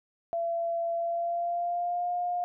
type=tone with pitch glide; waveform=sine; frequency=676 to 709.2 Hz; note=E5 to F5; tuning=+43 to +26 cents; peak=-27 dBFS; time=0.33-2.44 s; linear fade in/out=0 ms; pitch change=+83 cents; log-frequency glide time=0.93-2.11 s; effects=none